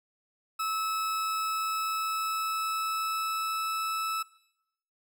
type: tone with pitch glide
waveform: 40% pulse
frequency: 1300 to 1308.3 Hz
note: E6 to E6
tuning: -24 to -13 cents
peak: -28 dBFS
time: 0.59-4.23 s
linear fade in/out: 10 ms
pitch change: +11 cents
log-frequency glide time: 1.12-3.64 s
effects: noise-tail reverb RT60 0.8 s tail -20 dB re dry